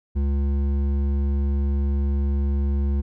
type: tone with hard clipping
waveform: triangle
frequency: 70 Hz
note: C#2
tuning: 18 cents sharp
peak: -21 dBFS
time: 0.15-3.02 s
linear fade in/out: 20 ms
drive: 13 dB
effects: none